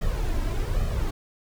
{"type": "noise with flanger", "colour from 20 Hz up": "brown", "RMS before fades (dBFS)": -25, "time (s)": [0.01, 1.11], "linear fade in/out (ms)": 10, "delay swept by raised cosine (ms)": [1.6, 3.1], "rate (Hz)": 1.2, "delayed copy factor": 0.6, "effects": []}